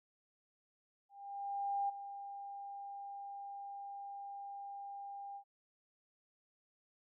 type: tone with ADSR envelope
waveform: sine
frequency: 800 Hz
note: G5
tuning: 35 cents sharp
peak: -32 dBFS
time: 1.09-5.44 s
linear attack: 800 ms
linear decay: 12 ms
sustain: -12 dB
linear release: 80 ms
effects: none